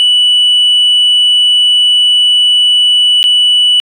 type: tone with dropouts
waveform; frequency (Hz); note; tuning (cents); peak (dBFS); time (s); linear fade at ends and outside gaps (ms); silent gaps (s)
sine; 2960; F#7; 0; -3; 0-3.8; 0; 3.23-3.24
effects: tanh soft clip ceiling -3 dBFS